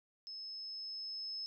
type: tone with level ramp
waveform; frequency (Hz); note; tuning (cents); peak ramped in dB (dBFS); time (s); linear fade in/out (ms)
sine; 5200; E8; -24; -44 to -39; 0.27-1.46; 0
effects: none